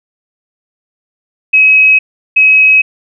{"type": "tone pair in turn", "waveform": "sine", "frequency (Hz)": [2551, 2551], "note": ["D#7", "D#7"], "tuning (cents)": [43, 43], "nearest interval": "unison", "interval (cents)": 0, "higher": "neither", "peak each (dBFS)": -3, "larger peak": "neither", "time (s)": [[1.53, 1.99], [2.36, 2.82]], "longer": "neither", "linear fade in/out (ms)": 10, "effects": []}